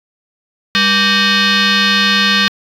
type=tone with frequency modulation; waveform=sine; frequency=883 Hz; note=A5; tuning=6 cents sharp; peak=-8 dBFS; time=0.75-2.48 s; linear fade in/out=0 ms; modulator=683 Hz; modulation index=5.4; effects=tanh soft clip ceiling -5 dBFS